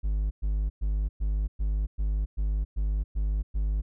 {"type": "tone bursts", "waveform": "triangle", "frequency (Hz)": 51.1, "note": "G#1", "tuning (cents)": -27, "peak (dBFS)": -22, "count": 10, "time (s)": [0.03, 3.82], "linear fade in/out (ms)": 20, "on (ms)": 280, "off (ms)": 110, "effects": []}